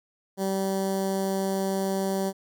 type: tone with notch filter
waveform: 15% pulse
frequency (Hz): 193.1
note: G3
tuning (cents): -26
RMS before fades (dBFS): -27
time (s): 0.37-2.33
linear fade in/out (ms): 50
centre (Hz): 2400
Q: 0.58
effects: none